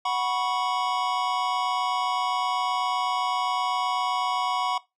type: chord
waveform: square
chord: F# suspended fourth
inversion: none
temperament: equal with one note detuned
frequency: 740 / 980.9 / 1108.7 Hz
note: F#5 / B5 / C#6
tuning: 0 / -12 / 0 cents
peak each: -29 dBFS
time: 0.05-4.78 s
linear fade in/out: 5 ms
effects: noise-tail reverb RT60 0.2 s tail -19 dB re dry + low-pass 5000 Hz 12 dB/octave